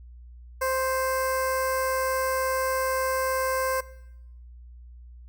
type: tone with notch filter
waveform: 15% pulse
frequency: 523.3 Hz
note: C5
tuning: in tune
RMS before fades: -26 dBFS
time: 0.61-3.81 s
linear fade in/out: 10 ms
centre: 3400 Hz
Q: 0.59
effects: noise-tail reverb RT60 0.8 s tail -19 dB re dry + added 60 Hz sine -43 dBFS peak until 5.28 s